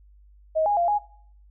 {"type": "tone with pitch steps", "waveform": "sine", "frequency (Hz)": [632, 822, 691, 829], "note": ["D#5", "G#5", "F5", "G#5"], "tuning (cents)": [27, -18, -19, -3], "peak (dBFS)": -19, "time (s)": [0.55, 0.99], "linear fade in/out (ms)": 20, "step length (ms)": 110, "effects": ["noise-tail reverb RT60 0.6 s tail -20 dB re dry", "added 50 Hz sine -50 dBFS peak until 1.5 s"]}